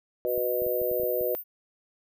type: chord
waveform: sine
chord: B major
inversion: second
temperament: just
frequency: 370.4 / 493.9 / 617.4 Hz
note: F#4 / B4 / D#5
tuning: +2 / 0 / -14 cents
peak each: -31 / -28 / -30 dBFS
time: 0.25-1.35 s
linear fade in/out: 0 ms
type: tone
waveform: sine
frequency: 14640 Hz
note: A#9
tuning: 32 cents flat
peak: -32 dBFS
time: 0.26-1.44 s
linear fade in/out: 50 ms
type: clicks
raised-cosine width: 3 ms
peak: -31 dBFS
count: 8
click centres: 0.378 / 0.62 / 0.665 / 0.816 / 0.914 / 0.999 / 1.034 / 1.211 s
effects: none